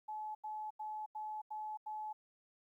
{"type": "tone bursts", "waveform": "sine", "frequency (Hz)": 857, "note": "A5", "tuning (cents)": -46, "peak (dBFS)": -40, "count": 6, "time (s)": [0.08, 2.13], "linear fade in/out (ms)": 10, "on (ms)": 270, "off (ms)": 86, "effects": ["13-bit"]}